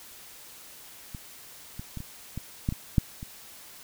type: clicks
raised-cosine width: 5 ms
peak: -25 / -24 / -23 / -26 / -21 / -13 / -20 / -7 / -25 dBFS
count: 9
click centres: 1.148 / 1.795 / 1.973 / 2.004 / 2.376 / 2.689 / 2.724 / 2.982 / 3.229 s
effects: white hiss -48 dBFS RMS until 3.83 s